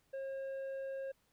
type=tone with tanh clipping; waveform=sine; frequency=539 Hz; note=C#5; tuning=49 cents flat; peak=-40 dBFS; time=0.13-1.12 s; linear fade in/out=10 ms; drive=6 dB; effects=pink hiss -75 dBFS RMS until 1.32 s